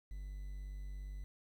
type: tone with quantisation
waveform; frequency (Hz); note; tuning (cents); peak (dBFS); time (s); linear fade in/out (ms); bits
triangle; 48.7; G1; -11; -40; 0.11-1.24; 0; 11
effects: none